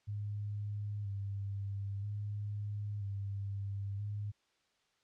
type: tone with vibrato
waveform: sine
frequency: 101.4 Hz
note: G#2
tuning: 41 cents flat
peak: -36 dBFS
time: 0.07-4.32 s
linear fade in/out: 20 ms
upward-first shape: square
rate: 0.51 Hz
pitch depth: 33 cents each way
effects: white hiss -75 dBFS RMS until 5.03 s + low-pass 5000 Hz 12 dB/octave